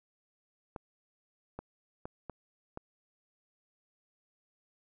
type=clicks; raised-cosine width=1 ms; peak=-26 dBFS; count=5; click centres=0.762 / 1.59 / 2.055 / 2.297 / 2.774 s; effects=none